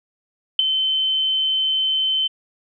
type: tone with ADSR envelope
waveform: sine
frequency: 3074 Hz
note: G7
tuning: 35 cents flat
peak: -8 dBFS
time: 0.59-2.28 s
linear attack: 3 ms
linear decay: 10 ms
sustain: -9 dB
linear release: 16 ms
effects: none